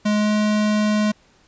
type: tone with pitch glide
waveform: square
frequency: 210 to 211.5 Hz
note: G#3 to G#3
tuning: +19 to +32 cents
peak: -17 dBFS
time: 0.05-1.12 s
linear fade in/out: 10 ms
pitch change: +13 cents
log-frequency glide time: 0.16-0.3 s
effects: pink hiss -56 dBFS RMS until 1.47 s + resampled to 16000 Hz